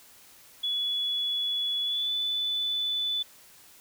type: tone with pitch glide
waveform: sine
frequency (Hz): 3399 to 3489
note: G#7 to A7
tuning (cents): +39 to -15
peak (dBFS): -26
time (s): 0.63-3.23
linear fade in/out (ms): 10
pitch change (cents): +46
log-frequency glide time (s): 1.82-2.11
effects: white hiss -54 dBFS RMS until 3.8 s